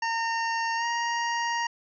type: tone with pitch glide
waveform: 25% pulse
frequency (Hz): 915 to 938.6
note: A#5 to A#5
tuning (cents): -32 to +12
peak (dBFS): -22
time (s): 0.02-1.67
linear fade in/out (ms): 5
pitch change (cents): +44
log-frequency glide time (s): 0.76-0.85
effects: resampled to 16000 Hz

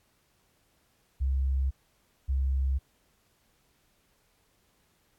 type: tone pair in turn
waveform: sine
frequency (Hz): 66.8 / 66.8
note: C2 / C2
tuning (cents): +36 / +36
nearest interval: unison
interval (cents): 0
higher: neither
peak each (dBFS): -24 / -24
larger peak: neither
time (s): 1.2-1.71 / 2.28-2.79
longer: neither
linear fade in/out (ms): 20
effects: pink hiss -69 dBFS RMS until 5.18 s + AAC 64 kbps

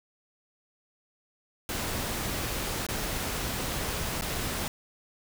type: noise with dropouts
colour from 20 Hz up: pink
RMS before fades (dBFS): -32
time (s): 1.69-4.68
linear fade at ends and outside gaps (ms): 1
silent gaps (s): 2.866-2.887 / 4.211-4.221
effects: none

